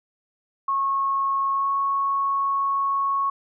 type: tone with pitch glide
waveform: sine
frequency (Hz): 1094 to 1103.5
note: C#6 to C#6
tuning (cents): -23 to -8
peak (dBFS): -20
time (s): 0.68-3.3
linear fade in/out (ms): 5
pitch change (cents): +15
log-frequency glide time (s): 1.52-1.69
effects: none